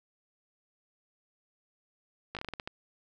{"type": "slowing click train", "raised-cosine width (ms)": 0.3, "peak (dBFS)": -21, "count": 9, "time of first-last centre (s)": [2.35, 2.675], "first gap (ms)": 17, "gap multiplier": 1.24, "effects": []}